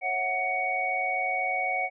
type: tone cluster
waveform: sine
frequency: 547 / 659 / 739 / 2238 Hz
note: C#5 / E5 / F#5 / C#7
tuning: -23 / -1 / -2 / +16 cents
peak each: -37 / -37 / -29 / -28 dBFS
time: 0.01-1.9 s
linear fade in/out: 50 ms
effects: none